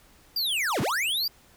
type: linear two-way sweep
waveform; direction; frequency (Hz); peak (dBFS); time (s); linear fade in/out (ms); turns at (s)
square; down then up; 4877 to 86.2 to 4877; -25; 0.36-1.28; 5; 0.81
effects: pink hiss -57 dBFS RMS until 1.56 s